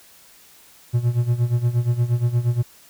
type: tone with tremolo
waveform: triangle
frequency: 120.1 Hz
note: B2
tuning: 48 cents flat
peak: -12 dBFS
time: 0.93-2.63 s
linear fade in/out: 20 ms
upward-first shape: sine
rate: 8.5 Hz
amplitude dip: 80%
effects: white hiss -50 dBFS RMS until 2.89 s